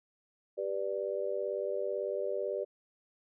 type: chord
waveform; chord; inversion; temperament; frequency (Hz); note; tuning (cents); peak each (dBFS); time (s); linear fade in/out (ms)
sine; G major; none; just; 392 / 490 / 588; G4 / B4 / D5; 0 / -14 / +2; -36 / -37 / -35; 0.57-2.65; 20
effects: none